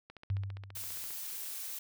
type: click train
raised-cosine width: 0.3 ms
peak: -33 dBFS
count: 16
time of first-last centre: 0.1-1.107 s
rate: 14.9 Hz
type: tone with exponential decay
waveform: sine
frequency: 98 Hz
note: G2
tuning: in tune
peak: -28 dBFS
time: 0.3-1.09 s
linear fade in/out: 5 ms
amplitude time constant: 170 ms
type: noise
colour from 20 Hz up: blue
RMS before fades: -41 dBFS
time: 0.75-1.79 s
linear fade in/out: 5 ms
effects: none